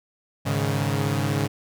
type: chord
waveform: sawtooth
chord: Ab suspended fourth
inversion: none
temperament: equal with one note detuned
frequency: 103.83 / 139.31 / 155.56 Hz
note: Ab2 / Db3 / Eb3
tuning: 0 / +9 / 0 cents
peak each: -22 / -21 / -25 dBFS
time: 0.45-1.48 s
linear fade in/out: 20 ms
effects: none